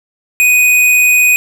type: tone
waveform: square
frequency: 2489 Hz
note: D#7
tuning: in tune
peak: -7 dBFS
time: 0.4-1.36 s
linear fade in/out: 0 ms
effects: none